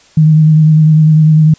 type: tone with vibrato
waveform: sine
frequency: 155.56 Hz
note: D#3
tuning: in tune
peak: -3 dBFS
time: 0.17-1.54 s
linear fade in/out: 5 ms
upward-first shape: triangle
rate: 10 Hz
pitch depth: 32 cents each way
effects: white hiss -45 dBFS RMS until 1.58 s + resampled to 16000 Hz